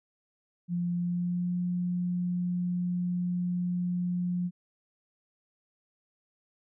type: tone with pitch glide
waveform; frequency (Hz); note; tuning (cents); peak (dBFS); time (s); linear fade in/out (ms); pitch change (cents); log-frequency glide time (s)
sine; 174.61 to 177.76; F3 to F3; 0 to +31; -27; 0.68-4.51; 50; +31; 0.94-1.54
effects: none